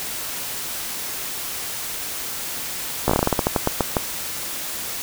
slowing click train, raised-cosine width 1 ms, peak -3 dBFS, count 15, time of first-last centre 3.08-3.968 s, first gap 15 ms, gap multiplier 1.2, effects white hiss -29 dBFS RMS until 5.02 s

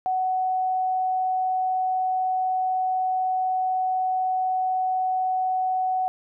sine tone, 746 Hz, F#5, 14 cents sharp, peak -21 dBFS, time 0.06-6.08 s, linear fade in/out 0 ms, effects none

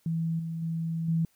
sine tone with level steps, 164.1 Hz, E3, 8 cents flat, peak -26 / -31 / -28 / -23 dBFS, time 0.06-1.25 s, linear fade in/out 2 ms, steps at 0.39 / 0.62 / 1.08 s, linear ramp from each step 5 ms, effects white hiss -68 dBFS RMS until 1.35 s

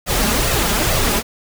pink noise with flanger, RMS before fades -17 dBFS, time 0.06-1.23 s, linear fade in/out 50 ms, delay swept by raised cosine 1.5 to 5 ms, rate 2.3 Hz, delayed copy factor +0.6, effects none

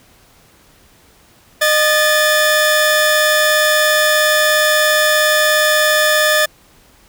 sawtooth tone pair together, 612 / 1739 Hz, D#5 / A6, -29 / -21 cents, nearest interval octave + tritone, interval 1808 cents, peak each -10 dBFS, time 1.61-6.46 s, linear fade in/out 10 ms, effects pink hiss -49 dBFS RMS until 7.08 s

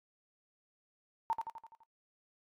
sine tone with echo, 908 Hz, A#5, 46 cents flat, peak -28 dBFS, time 1.3-1.33 s, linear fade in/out 0 ms, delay 84 ms, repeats 6, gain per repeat -5 dB, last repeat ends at 1.834 s, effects noise-tail reverb RT60 0.1 s tail -18 dB re dry + AAC 48 kbps

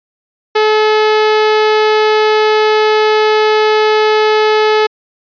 sawtooth tone, 430 Hz, A4, 40 cents flat, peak -4 dBFS, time 0.55-4.87 s, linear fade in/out 10 ms, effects resampled to 11025 Hz

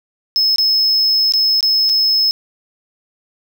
triangle tone with dropouts, 5190 Hz, E8, 28 cents flat, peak -10 dBFS, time 0.36-2.31 s, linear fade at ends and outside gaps 0 ms, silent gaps 0.56-0.583 / 1.322-1.337 / 1.607-1.628 / 1.892-1.896 s, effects none

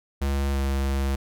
square tone with pitch glide, 69.3 to 68.15 Hz, C#2 to C#2, 0 to -29 cents, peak -23 dBFS, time 0.21-1.16 s, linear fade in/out 10 ms, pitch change -29 cents, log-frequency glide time 0.52-0.58 s, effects none

